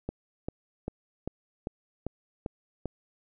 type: click train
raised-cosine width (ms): 2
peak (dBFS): -19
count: 8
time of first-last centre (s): 0.09-2.857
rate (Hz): 2.53
effects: none